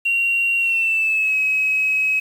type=tone with pitch glide; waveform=sine; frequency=2753 to 2554 Hz; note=F7 to D#7; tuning=-25 to +45 cents; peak=-15 dBFS; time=0.05-2.2 s; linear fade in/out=10 ms; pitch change=-130 cents; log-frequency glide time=0.58-1.36 s; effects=tanh soft clip ceiling -11 dBFS + 7-bit